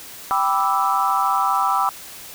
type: chord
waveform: sine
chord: E minor seventh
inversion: first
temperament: equal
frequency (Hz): 784 / 987.8 / 1174.7 / 1318.5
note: G5 / B5 / D6 / E6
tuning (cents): 0 / 0 / 0 / 0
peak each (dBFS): -22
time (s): 0.31-1.89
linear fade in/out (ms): 0
effects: white hiss -38 dBFS RMS until 2.34 s